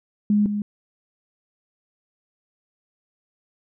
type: tone pair in turn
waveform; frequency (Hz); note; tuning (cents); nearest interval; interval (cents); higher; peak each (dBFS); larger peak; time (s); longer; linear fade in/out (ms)
sine; 207.7 / 206.9; G#3 / G#3; 0 / -6; unison; 6; first; -15 / -22; first; 0.3-0.46 / 0.46-0.62; neither; 2
effects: none